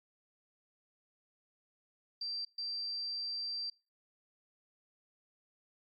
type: tone bursts at uneven times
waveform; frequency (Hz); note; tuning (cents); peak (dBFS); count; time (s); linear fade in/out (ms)
sine; 4699; D8; 0; -36; 2; 2.21-2.45 / 2.58-3.7; 5
effects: noise-tail reverb RT60 0.3 s tail -23 dB re dry + AAC 64 kbps